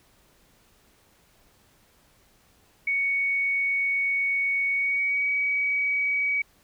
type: tone with pitch glide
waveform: sine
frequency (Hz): 2228 to 2267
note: C#7 to C#7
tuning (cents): +8 to +38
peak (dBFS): -22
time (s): 2.87-6.42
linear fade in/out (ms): 5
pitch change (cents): +30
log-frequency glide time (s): 4.72-5.29
effects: pink hiss -61 dBFS RMS until 6.63 s